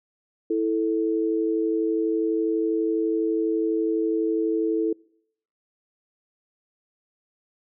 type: tone pair together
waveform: sine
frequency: 327.7 / 439.8 Hz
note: E4 / A4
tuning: -10 / -1 cents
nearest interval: perfect fourth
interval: 509 cents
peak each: -23 / -24 dBFS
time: 0.5-4.93 s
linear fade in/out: 5 ms
effects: noise-tail reverb RT60 0.7 s tail -26 dB re dry